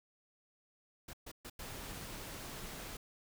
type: noise bursts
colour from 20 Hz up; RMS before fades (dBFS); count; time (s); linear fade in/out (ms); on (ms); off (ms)
pink; -48; 3; 1.08-1.499; 5; 53; 130
type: noise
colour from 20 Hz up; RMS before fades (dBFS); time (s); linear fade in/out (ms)
pink; -46; 1.59-2.97; 5
effects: none